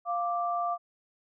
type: tone pair together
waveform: sine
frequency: 698.5 / 1174.7 Hz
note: F5 / D6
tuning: 0 / 0 cents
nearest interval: major sixth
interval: 900 cents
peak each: -29 / -31 dBFS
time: 0.05-0.78 s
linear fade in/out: 50 ms
effects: none